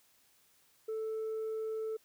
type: tone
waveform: sine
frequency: 440 Hz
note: A4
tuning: in tune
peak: -32 dBFS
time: 0.88-1.97 s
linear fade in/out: 10 ms
effects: tanh soft clip ceiling -33 dBFS + white hiss -68 dBFS RMS until 2.04 s